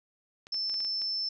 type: clicks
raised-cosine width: 0.2 ms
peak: -30 dBFS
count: 7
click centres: 0.469 / 0.544 / 0.697 / 0.742 / 0.804 / 0.848 / 1.018 s
type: tone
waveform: sine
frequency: 5300 Hz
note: E8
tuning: 9 cents sharp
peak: -29 dBFS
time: 0.52-1.29 s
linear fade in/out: 5 ms
effects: none